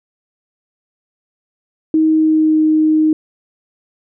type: tone with pitch glide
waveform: sine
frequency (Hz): 315.5 to 311.3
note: D#4 to D#4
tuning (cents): +24 to +1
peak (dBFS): -9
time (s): 1.94-3.13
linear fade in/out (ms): 2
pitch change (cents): -23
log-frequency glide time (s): 2.05-2.61
effects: none